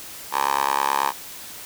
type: tone with high-pass filter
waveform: 10% pulse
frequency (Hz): 69.3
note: C#2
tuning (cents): 0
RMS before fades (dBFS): -22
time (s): 0.31-1.13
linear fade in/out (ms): 50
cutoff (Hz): 880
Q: 4.4
effects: white hiss -38 dBFS RMS until 1.65 s